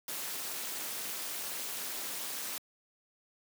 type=noise with amplitude modulation; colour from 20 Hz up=white; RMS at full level=-35 dBFS; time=0.08-2.58 s; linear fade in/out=2 ms; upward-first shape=sine; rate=292 Hz; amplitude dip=80%; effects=high-pass 200 Hz 12 dB/octave